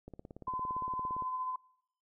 click train, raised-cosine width 2 ms, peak -33 dBFS, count 21, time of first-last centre 0.08-1.223 s, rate 17.5 Hz
sine tone with tremolo, 1020 Hz, C6, 44 cents flat, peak -32 dBFS, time 0.47-1.56 s, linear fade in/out 5 ms, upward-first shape sine, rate 14 Hz, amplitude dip 35%
effects noise-tail reverb RT60 0.8 s tail -26 dB re dry

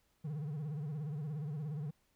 triangle tone with vibrato, 149.3 Hz, D3, 29 cents sharp, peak -35 dBFS, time 0.24-1.91 s, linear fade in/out 10 ms, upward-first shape sine, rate 17 Hz, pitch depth 130 cents each way, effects pink hiss -75 dBFS RMS until 2.15 s

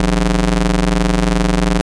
sawtooth ring-modulated tone, 114.7 Hz, A#2, 28 cents flat, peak -5 dBFS, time 0-1.81 s, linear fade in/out 0 ms, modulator 68.7 Hz, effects resampled to 22050 Hz

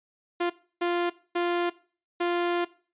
sawtooth tone bursts at uneven times, 348.4 Hz, F4, 4 cents flat, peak -20 dBFS, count 4, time 0.4-0.5 / 0.81-1.1 / 1.35-1.7 / 2.2-2.65 s, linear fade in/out 10 ms, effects noise-tail reverb RT60 0.4 s tail -19 dB re dry + resampled to 8000 Hz

